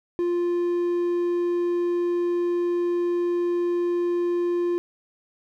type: tone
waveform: triangle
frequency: 349.2 Hz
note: F4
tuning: in tune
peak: -19 dBFS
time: 0.19-4.78 s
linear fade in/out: 0 ms
effects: none